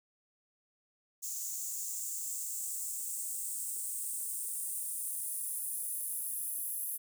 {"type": "noise with high-pass filter sweep", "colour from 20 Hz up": "blue", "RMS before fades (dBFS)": -38, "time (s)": [1.22, 6.98], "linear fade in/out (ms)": 20, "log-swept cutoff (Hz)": [6800, 11000], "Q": 4.4, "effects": []}